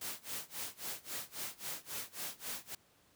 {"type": "noise with tremolo", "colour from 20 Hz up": "white", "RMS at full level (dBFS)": -40, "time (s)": [0.01, 2.75], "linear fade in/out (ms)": 5, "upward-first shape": "sine", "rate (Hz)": 3.7, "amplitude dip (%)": 95, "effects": ["pink hiss -68 dBFS RMS until 3.15 s", "high-pass 80 Hz 12 dB/octave"]}